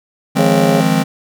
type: chord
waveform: square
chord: F minor seventh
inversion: third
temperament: just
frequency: 157.15 / 174.61 / 209.5 / 261.9 Hz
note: Eb3 / F3 / Ab3 / C4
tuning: +18 / 0 / +15 / +2 cents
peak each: -18 dBFS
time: 0.35-1.04 s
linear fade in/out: 20 ms
type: harmonic tone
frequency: 138 Hz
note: C#3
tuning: 7 cents flat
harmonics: 3 / 4 / 5 / 6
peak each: -18 / -17 / -20 / -33 dBFS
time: 0.38-0.81 s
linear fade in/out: 10 ms
effects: none